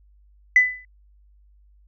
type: tone with exponential decay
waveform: sine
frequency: 2000 Hz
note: B6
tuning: 21 cents sharp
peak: -7 dBFS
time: 0.56-0.85 s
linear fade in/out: 2 ms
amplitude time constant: 61 ms
effects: tanh soft clip ceiling -4 dBFS + added 50 Hz sine -52 dBFS peak until 1.87 s

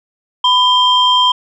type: tone pair together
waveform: sine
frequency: 1000 / 3175 Hz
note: B5 / G7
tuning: +21 / +21 cents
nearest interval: octave + minor sixth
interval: 2000 cents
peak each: -10 dBFS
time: 0.44-1.32 s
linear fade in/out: 5 ms
effects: tanh soft clip ceiling -2 dBFS

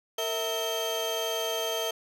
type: tone cluster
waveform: 35% pulse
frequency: 457.2 / 650 / 3159 Hz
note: A#4 / E5 / G7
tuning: -34 / -24 / +13 cents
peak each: -31 dBFS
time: 0.18-1.91 s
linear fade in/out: 5 ms
effects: none

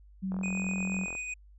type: tone with vibrato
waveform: sine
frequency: 188.6 Hz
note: F#3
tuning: 33 cents sharp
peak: -30 dBFS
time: 0.22-1.06 s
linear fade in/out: 20 ms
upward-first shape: sine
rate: 6.1 Hz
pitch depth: 13 cents each way
type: click train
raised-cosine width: 1 ms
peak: -29 dBFS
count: 37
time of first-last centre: 0.32-1.151 s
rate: 43.3 Hz
type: tone with tremolo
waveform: square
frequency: 2489 Hz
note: D#7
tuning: in tune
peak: -34 dBFS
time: 0.43-1.34 s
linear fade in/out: 5 ms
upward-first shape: sine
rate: 8.2 Hz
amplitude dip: 30%
effects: added 50 Hz sine -52 dBFS peak until 1.58 s + resampled to 24000 Hz

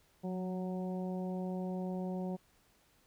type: harmonic tone with a mistuned harmonic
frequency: 185 Hz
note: F#3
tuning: in tune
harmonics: 1 / 2 / 3 / 4 / 5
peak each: -36 / -43 / -45 / -48 / -54 dBFS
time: 0.23-2.37 s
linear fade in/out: 20 ms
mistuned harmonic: 1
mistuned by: -22 cents
effects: pink hiss -69 dBFS RMS until 3.06 s

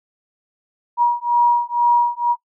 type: beating tone pair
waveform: sine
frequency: 955 / 957.1 Hz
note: A#5 / A#5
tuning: +42 / +45 cents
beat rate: 2.1 Hz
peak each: -16 dBFS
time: 0.97-2.36 s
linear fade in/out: 50 ms
effects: noise-tail reverb RT60 0.1 s tail -21 dB re dry

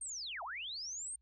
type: linear two-way sweep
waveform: sine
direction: down then up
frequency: 8870 to 641 to 8870 Hz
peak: -40 dBFS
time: 0.01-1.16 s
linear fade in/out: 5 ms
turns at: 0.43 s
effects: added 60 Hz sine -69 dBFS peak until 1.21 s

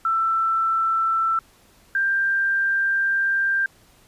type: tone pair in turn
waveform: sine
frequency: 1333 / 1585.2 Hz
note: E6 / G6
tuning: +19 / +19 cents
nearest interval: minor third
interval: 300 cents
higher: second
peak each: -18 dBFS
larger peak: neither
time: 0.05-1.39 / 1.95-3.66 s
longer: second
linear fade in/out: 2 ms
effects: pink hiss -55 dBFS RMS until 4.07 s + resampled to 32000 Hz

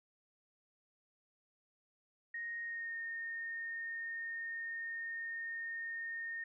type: tone with pitch glide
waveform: sine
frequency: 1864.7 to 1836.9 Hz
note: A#6 to A#6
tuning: 0 to -26 cents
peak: -39 dBFS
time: 2.34-6.44 s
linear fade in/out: 5 ms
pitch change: -26 cents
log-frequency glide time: 2.63-2.96 s
effects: none

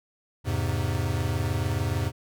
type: chord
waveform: square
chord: E augmented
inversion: none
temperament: equal with one note detuned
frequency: 84.24 / 103.83 / 130.81 Hz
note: E2 / G#2 / B#2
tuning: +38 / 0 / 0 cents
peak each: -30 / -29 / -31 dBFS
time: 0.44-2.12 s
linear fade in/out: 50 ms
effects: none

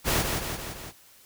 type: noise with echo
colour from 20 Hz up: pink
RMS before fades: -24 dBFS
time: 0.04-0.25 s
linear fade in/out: 50 ms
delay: 170 ms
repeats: 4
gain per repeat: -4 dB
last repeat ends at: 0.93 s
effects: white hiss -55 dBFS RMS until 1.25 s

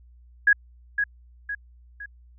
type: tone with echo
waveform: sine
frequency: 1661.2 Hz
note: G#6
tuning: in tune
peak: -13 dBFS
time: 0.47-0.53 s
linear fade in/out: 5 ms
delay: 510 ms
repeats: 3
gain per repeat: -7 dB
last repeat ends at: 2.06 s
effects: added 60 Hz sine -49 dBFS peak until 2.38 s

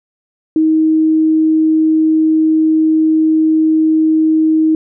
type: tone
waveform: sine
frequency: 315.7 Hz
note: D#4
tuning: 25 cents sharp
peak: -8 dBFS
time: 0.56-4.75 s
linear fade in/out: 2 ms
effects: none

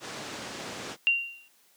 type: low-pass noise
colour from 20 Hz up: pink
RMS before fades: -37 dBFS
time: 0-0.97 s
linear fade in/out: 50 ms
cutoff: 7700 Hz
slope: 24 dB/octave
type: tone with exponential decay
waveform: sine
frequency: 2766 Hz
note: F7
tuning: 17 cents flat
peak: -17 dBFS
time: 1.07-1.48 s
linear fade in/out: 0 ms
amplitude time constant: 89 ms
effects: white hiss -63 dBFS RMS until 1.76 s + high-pass 200 Hz 12 dB/octave

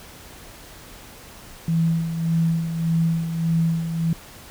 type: tone with tremolo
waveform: sine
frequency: 164.81 Hz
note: E3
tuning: in tune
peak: -16 dBFS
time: 1.68-4.13 s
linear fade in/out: 2 ms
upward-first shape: sine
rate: 1.7 Hz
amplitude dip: 60%
effects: pink hiss -43 dBFS RMS until 4.5 s

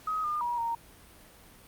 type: tone with pitch steps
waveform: sine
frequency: 1264 / 1210 / 958 / 928 Hz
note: D#6 / D#6 / A#5 / A#5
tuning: +27 / -49 / +47 / -8 cents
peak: -28 dBFS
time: 0.07-0.75 s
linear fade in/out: 5 ms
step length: 170 ms
effects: pink hiss -54 dBFS RMS until 1.67 s + Opus 48 kbps

